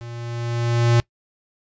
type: tone with level ramp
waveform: square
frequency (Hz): 118.2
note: A#2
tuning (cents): +24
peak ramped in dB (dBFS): -34 to -13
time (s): 0.01-1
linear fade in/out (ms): 0
effects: noise-tail reverb RT60 0.1 s tail -22 dB re dry + resampled to 16000 Hz